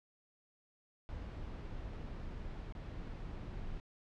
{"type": "noise with dropouts", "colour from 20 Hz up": "brown", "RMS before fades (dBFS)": -44, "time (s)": [1.09, 3.8], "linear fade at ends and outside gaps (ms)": 0, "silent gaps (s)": [2.724, 2.751], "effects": ["low-pass 4000 Hz 12 dB/octave"]}